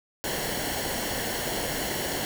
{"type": "noise with comb filter", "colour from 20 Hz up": "pink", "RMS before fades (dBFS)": -30, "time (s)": [0.24, 2.25], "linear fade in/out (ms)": 0, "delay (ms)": 0.81, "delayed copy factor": -0.6, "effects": []}